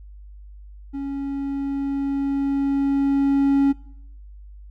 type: tone with level ramp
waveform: triangle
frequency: 277.2 Hz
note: C#4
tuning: in tune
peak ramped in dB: -24 to -12 dBFS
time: 0.93-3.73 s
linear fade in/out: 20 ms
effects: noise-tail reverb RT60 0.7 s tail -22 dB re dry + added 50 Hz sine -39 dBFS peak until 4.7 s